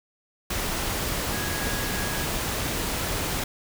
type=tone in noise; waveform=sine; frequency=1654 Hz; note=G#6; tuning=8 cents flat; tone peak=-35 dBFS; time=1.33-2.25 s; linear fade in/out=5 ms; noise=pink; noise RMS=-28 dBFS; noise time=0.5-3.44 s; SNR=-10 dB; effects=none